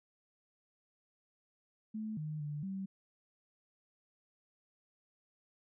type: tone with pitch steps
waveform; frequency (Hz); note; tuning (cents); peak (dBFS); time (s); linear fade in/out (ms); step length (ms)
sine; 217 / 153.2 / 147.8 / 192.8; A3 / D#3 / D3 / G3; -24 / -27 / +11 / -28; -37; 1.94-2.86; 10; 230
effects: none